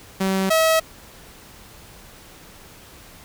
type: tone pair in turn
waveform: sawtooth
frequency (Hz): 191.4 / 643.8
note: G3 / E5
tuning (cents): -41 / -41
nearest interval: octave + major sixth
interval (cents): 2100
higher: second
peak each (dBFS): -15 / -11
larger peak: second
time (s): 0.2-0.5 / 0.5-0.8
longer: neither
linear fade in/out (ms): 10
effects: pink hiss -45 dBFS RMS until 3.24 s